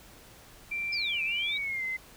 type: tone with pitch glide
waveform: sine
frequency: 2354 to 2061 Hz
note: D7 to C7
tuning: +3 to -27 cents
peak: -30 dBFS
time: 0.71-1.97 s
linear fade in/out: 10 ms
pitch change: -230 cents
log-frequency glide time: 1.48-1.84 s
type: exponential two-way sweep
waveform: sine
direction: down then up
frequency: 5200 to 2489 to 3888 Hz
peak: -31 dBFS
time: 0.92-1.58 s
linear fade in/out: 10 ms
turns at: 1.23 s
effects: pink hiss -53 dBFS RMS until 2.16 s